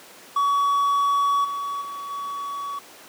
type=tone with level steps; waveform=triangle; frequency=1130 Hz; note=C#6; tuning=33 cents sharp; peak=-16 / -24 / -29 / -26 dBFS; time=0.36-2.79 s; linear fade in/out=5 ms; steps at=1.44 / 1.81 / 2.1 s; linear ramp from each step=10 ms; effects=pink hiss -45 dBFS RMS until 3.08 s + high-pass 300 Hz 12 dB/octave